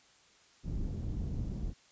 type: low-pass noise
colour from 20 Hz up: pink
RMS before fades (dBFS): -36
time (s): 0.63-1.74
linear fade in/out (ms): 50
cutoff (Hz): 190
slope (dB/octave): 12
effects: white hiss -63 dBFS RMS until 1.91 s + resampled to 16000 Hz